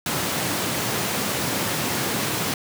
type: high-pass noise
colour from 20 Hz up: pink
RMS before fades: -25 dBFS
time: 0.06-2.54 s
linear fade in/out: 2 ms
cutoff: 110 Hz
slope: 24 dB/octave
effects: none